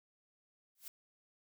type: noise with exponential growth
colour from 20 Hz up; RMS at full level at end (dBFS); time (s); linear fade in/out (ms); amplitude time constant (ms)
blue; -43; 0.75-0.88; 2; 27
effects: none